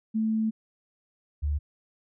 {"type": "tone pair in turn", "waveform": "sine", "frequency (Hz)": [220, 73.42], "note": ["A3", "D2"], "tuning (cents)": [0, 0], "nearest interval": "octave + perfect fifth", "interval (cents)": 1900, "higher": "first", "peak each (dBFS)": [-23, -24], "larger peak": "first", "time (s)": [[0.14, 0.51], [1.42, 1.59]], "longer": "first", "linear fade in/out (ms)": 20, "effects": []}